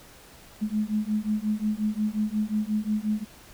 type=beating tone pair; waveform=sine; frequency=210.2 / 215.8 Hz; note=G#3 / A3; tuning=+21 / -33 cents; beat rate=5.6 Hz; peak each=-27 dBFS; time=0.61-3.25 s; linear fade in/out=20 ms; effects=pink hiss -50 dBFS RMS until 3.53 s